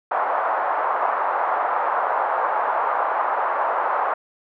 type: band-pass noise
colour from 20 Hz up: pink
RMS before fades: -22 dBFS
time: 0.11-4.14 s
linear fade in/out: 5 ms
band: 700 to 1200 Hz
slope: 24 dB/octave
effects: none